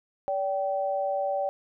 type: tone pair together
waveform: sine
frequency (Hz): 575 / 775.3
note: D5 / G5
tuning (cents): -37 / -19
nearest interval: perfect fourth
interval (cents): 518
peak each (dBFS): -27 / -29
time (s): 0.28-1.49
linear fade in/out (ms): 0
effects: none